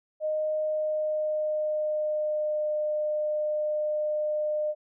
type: tone with pitch glide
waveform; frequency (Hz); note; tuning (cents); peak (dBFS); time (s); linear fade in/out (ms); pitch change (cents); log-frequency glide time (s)
sine; 617 to 605.7; D#5 to D#5; -15 to -47; -25; 0.2-4.75; 50; -32; 0.59-2.73
effects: none